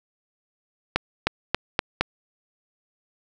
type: accelerating click train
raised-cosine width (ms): 0.3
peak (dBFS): -3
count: 5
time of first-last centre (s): 0.96-2.01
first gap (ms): 310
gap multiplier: 0.89
effects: none